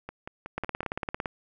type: two click trains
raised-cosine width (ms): 0.5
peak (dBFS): -22 / -15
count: 5 / 13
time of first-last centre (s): 0.09-0.831 / 0.58-1.258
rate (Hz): 5.4 / 17.7
effects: none